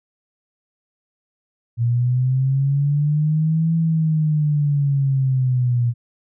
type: linear two-way sweep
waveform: sine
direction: up then down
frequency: 116.54 to 164.9 to 118.1 Hz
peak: -15 dBFS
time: 1.77-5.94 s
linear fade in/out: 50 ms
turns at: 3.75 s
effects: none